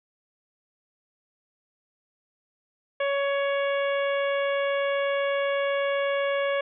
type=harmonic tone; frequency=559 Hz; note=C#5; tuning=14 cents sharp; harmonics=1 / 2 / 3 / 4 / 5 / 6; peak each=-24 / -33 / -33 / -35 / -39 / -42 dBFS; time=3-6.61 s; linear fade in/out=5 ms; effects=none